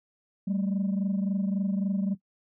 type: tone pair together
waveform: sine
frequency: 193.06 / 216.7 Hz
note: G3 / A3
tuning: -26 / -26 cents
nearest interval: major second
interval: 200 cents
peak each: -24 / -29 dBFS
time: 0.47-2.15 s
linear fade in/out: 10 ms
effects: noise-tail reverb RT60 0.1 s tail -17 dB re dry + tanh soft clip ceiling -22 dBFS